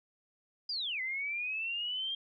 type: linear two-way sweep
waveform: sine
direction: down then up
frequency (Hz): 4978 to 2013 to 3220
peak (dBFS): -33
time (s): 0.69-2.15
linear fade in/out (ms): 5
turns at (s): 1.01
effects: none